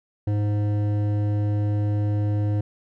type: tone with hard clipping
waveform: triangle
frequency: 103.83 Hz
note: G#2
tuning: in tune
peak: -22 dBFS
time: 0.27-2.61 s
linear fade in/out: 5 ms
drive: 15 dB
effects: none